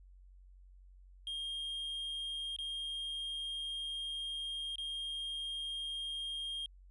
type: tone with dropouts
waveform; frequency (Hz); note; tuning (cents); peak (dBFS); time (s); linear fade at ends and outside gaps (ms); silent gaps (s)
triangle; 3224; G7; +48; -36; 1.27-6.66; 1; 2.563-2.587 / 4.757-4.782
effects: added 46 Hz sine -55 dBFS peak until 6.9 s + resampled to 24000 Hz